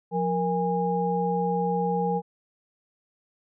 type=tone cluster; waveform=sine; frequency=177.3 / 468.3 / 819 Hz; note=F3 / A#4 / G#5; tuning=+26 / +8 / -24 cents; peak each=-27 dBFS; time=0.11-2.22 s; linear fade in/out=50 ms; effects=none